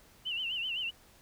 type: tone with vibrato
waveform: sine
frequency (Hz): 2879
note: F#7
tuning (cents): -48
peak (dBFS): -32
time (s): 0.25-0.91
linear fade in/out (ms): 20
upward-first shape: sine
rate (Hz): 7.8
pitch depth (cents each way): 120
effects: pink hiss -60 dBFS RMS until 1.21 s